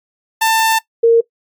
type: tone pair in turn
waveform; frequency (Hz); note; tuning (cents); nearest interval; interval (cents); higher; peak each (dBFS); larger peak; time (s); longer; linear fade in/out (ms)
sawtooth / sine; 892 / 461.5; A5 / A#4; +23 / -17; major seventh; 1140; first; -7 / -5; second; 0.41-0.79 / 1.03-1.21; first; 10
effects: noise-tail reverb RT60 0.1 s tail -20 dB re dry + MP3 96 kbps